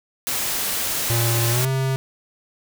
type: noise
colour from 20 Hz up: white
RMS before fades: -24 dBFS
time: 0.27-1.65 s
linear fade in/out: 0 ms
type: tone with pitch glide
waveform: square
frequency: 116.54 to 133.1 Hz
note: A#2 to C3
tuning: 0 to +30 cents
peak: -20 dBFS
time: 1.1-1.96 s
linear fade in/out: 0 ms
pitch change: +230 cents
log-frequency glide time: 1.51-1.67 s
effects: none